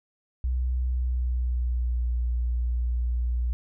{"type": "tone with pitch glide", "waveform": "sine", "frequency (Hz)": [62.6, 60.05], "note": ["B1", "B1"], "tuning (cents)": [24, -48], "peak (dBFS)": -23, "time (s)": [0.44, 3.53], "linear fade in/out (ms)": 0, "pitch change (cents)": -72, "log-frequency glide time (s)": [0.83, 2.08], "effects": []}